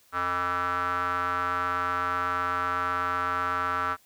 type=tone with band-pass filter; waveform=square; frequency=89.2 Hz; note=F2; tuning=37 cents sharp; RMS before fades=-28 dBFS; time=0.12-3.97 s; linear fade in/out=50 ms; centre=1300 Hz; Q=6.3; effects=white hiss -61 dBFS RMS until 4.05 s